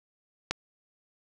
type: click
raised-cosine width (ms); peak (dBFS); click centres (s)
0.2; -10; 0.51
effects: none